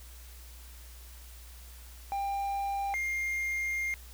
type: tone pair in turn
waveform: triangle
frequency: 795 / 2118 Hz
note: G5 / C7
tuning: +24 / +21 cents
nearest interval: octave + perfect fourth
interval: 1697 cents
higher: second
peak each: -28 dBFS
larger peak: neither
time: 2.12-2.94 / 2.94-3.94 s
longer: second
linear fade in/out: 0 ms
effects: added 60 Hz sine -47 dBFS peak until 4.13 s + white hiss -54 dBFS RMS until 4.13 s